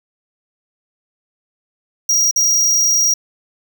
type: tone with dropouts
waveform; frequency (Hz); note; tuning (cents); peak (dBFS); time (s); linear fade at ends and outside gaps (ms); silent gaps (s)
square; 5710; F8; +37; -12; 2.09-3.14; 5; 2.312-2.36
effects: none